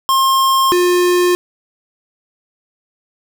square tone pair in turn, 1067 / 356.1 Hz, C6 / F4, +34 / +34 cents, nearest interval octave + perfect fifth, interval 1900 cents, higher first, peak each -11 dBFS, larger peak neither, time 0.09-0.72 / 0.72-1.35 s, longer neither, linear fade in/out 0 ms, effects none

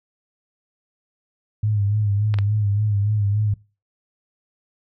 sine tone with vibrato, 103.7 Hz, G#2, 2 cents flat, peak -17 dBFS, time 1.63-3.54 s, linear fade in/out 5 ms, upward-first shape sine, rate 3.5 Hz, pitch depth 61 cents each way
clicks, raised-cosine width 0.3 ms, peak -14 dBFS, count 2, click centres 2.341 / 2.387 s
effects noise-tail reverb RT60 0.3 s tail -21 dB re dry

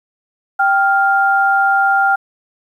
sine tone pair together, 784.2 / 1400 Hz, G5 / F6, 0 / +4 cents, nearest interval minor seventh, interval 1004 cents, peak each -13 dBFS, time 0.59-2.16 s, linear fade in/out 10 ms, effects 8-bit

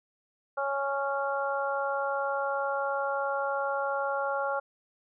harmonic tone, 277.2 Hz, C#4, in tune, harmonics 2 / 3 / 4 / 5, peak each -31 / -33 / -36 / -33 dBFS, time 0.57-4.6 s, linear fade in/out 10 ms, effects none

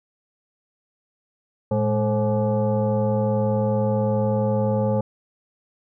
sine tone with frequency modulation, 209.7 Hz, G#3, 17 cents sharp, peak -18 dBFS, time 1.71-5.01 s, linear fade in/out 5 ms, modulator 322 Hz, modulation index 1.5, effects none

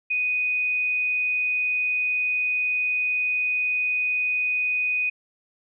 sine tone, 2489 Hz, D#7, in tune, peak -21 dBFS, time 0.1-5.1 s, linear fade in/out 10 ms, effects none

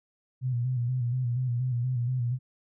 sine tone with vibrato, 123.9 Hz, B2, 6 cents sharp, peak -25 dBFS, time 0.41-2.39 s, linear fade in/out 50 ms, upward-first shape square, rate 4.2 Hz, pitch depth 57 cents each way, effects none

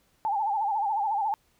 sine tone with vibrato, 840 Hz, G#5, 19 cents sharp, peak -24 dBFS, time 0.25-1.34 s, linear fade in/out 0 ms, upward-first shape sine, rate 14 Hz, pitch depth 110 cents each way, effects pink hiss -67 dBFS RMS until 1.59 s

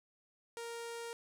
sawtooth tone with low-pass filter, 466.2 Hz, A#4, in tune, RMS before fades -44 dBFS, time 0.57-1.13 s, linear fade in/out 0 ms, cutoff 10000 Hz, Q 1.4, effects 11-bit

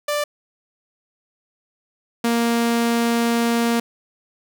sawtooth tone pair in turn, 589 / 233.7 Hz, D5 / A#3, +5 / +5 cents, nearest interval octave + major third, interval 1600 cents, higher first, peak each -16 / -13 dBFS, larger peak second, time 0.08-0.24 / 2.24-3.8 s, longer second, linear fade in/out 5 ms, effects none

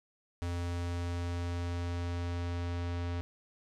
square tone with low-pass filter sweep, 86.9 Hz, F2, 8 cents flat, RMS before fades -35 dBFS, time 0.42-3.21 s, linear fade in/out 0 ms, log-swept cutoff 8700 to 4400 Hz, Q 0.78, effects none

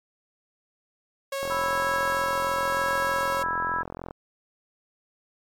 sawtooth tone, 549 Hz, C#5, 17 cents flat, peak -24 dBFS, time 1.32-3.43 s, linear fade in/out 5 ms
click train, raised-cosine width 1 ms, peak -21 dBFS, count 117, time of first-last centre 1.43-4.109 s, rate 43.3 Hz
harmonic tone, 329.6 Hz, E4, in tune, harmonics 3 / 4 / 5, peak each -28 / -29 / -30 dBFS, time 1.5-3.83 s, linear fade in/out 10 ms
effects MP3 64 kbps

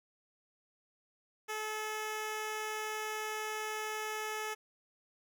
10% pulse tone, 431 Hz, A4, 36 cents flat, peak -28 dBFS, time 1.48-4.55 s, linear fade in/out 20 ms, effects none

